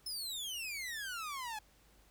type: exponential sweep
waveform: sawtooth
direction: down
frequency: 5274 to 830.6 Hz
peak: -36 dBFS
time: 0.06-1.59 s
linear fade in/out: 5 ms
effects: added 50 Hz sine -66 dBFS peak until 2.1 s + pink hiss -67 dBFS RMS until 2.1 s